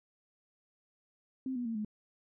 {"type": "tone with pitch steps", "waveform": "sine", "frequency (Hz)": [261.6, 244.1, 227.7, 212.5], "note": ["C4", "B3", "A#3", "G#3"], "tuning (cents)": [0, -20, -40, 40], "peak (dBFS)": -33, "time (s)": [1.46, 1.848], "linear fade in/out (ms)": 2, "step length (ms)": 97, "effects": []}